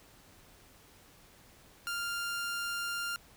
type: tone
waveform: sawtooth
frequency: 1396.9 Hz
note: F6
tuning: in tune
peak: -30 dBFS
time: 1.87-3.16 s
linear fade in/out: 0 ms
effects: pink hiss -59 dBFS RMS until 3.36 s